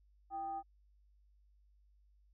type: tone with frequency modulation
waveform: sine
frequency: 786 Hz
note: G5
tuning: 4 cents sharp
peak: -38 dBFS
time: 0.3-0.63 s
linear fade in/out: 50 ms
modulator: 453 Hz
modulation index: 0.36
effects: added 50 Hz sine -65 dBFS peak until 2.33 s